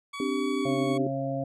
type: tone with pitch glide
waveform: 20% pulse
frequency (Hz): 1132 to 1111.9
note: C#6 to C#6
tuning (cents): +36 to +5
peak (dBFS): -30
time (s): 0.13-0.98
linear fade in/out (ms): 10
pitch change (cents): -31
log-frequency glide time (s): 0.6-0.71
type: chord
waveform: sine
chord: C suspended second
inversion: none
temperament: equal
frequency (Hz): 261.6 / 293.7 / 392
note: C4 / D4 / G4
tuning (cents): 0 / 0 / 0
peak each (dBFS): -30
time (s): 0.2-1.07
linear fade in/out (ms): 2
type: harmonic tone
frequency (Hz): 136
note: C#3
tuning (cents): -33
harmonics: 1 / 2 / 4 / 5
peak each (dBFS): -33 / -33 / -33 / -33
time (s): 0.65-1.44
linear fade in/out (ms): 5
effects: low-pass 8000 Hz 12 dB/octave